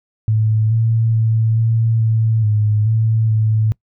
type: tone with pitch steps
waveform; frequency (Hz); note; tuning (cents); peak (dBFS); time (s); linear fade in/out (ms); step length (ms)
sine; 109.2 / 113.2 / 111.8 / 113.4 / 111.6 / 106.1 / 111.3 / 109.3; A2 / A2 / A2 / A#2 / A2 / G#2 / A2 / A2; -13 / +50 / +28 / -47 / +25 / +38 / +20 / -11; -12; 0.28-3.72; 0; 430
effects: noise-tail reverb RT60 0.1 s tail -24 dB re dry